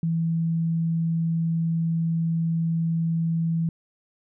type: tone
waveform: sine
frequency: 164.81 Hz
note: E3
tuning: in tune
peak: -21 dBFS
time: 0.03-3.69 s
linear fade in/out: 2 ms
effects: none